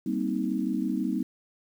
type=chord; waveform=sine; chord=C minor seventh; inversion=second; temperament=just; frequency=196.22 / 235.5 / 261.6 / 314 Hz; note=G3 / Bb3 / C4 / Eb4; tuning=+2 / +18 / 0 / +16 cents; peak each=-31 dBFS; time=0.06-1.23 s; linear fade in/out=5 ms; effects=9-bit